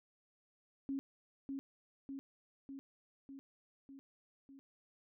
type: tone with echo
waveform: sine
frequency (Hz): 273.2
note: C#4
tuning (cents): -25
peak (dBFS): -36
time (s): 0.89-0.99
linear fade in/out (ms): 0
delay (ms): 600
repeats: 6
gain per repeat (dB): -3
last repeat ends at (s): 4.59
effects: none